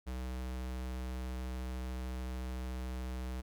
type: tone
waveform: square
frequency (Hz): 63.3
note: B1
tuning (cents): +43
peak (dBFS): -38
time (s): 0.06-3.42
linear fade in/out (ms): 20
effects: none